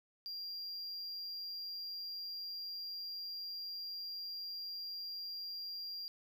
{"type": "tone", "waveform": "triangle", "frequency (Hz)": 4772, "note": "D8", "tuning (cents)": 27, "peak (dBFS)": -40, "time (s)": [0.26, 6.08], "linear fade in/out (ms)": 0, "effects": []}